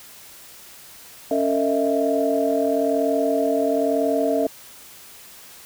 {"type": "tone cluster", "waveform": "sine", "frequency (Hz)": [278.1, 452.4, 626, 667], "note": ["C#4", "A4", "D#5", "E5"], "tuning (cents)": [6, 48, 10, 20], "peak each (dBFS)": -23, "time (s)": [1.31, 4.47], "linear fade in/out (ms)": 2, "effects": ["tanh soft clip ceiling -7 dBFS", "white hiss -44 dBFS RMS until 5.65 s"]}